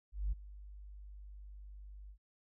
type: tone with ADSR envelope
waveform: sine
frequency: 49.96 Hz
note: G1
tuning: 34 cents sharp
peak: -29 dBFS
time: 0.12-2.18 s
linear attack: 200 ms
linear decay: 16 ms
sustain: -19 dB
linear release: 80 ms
effects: tanh soft clip ceiling -28 dBFS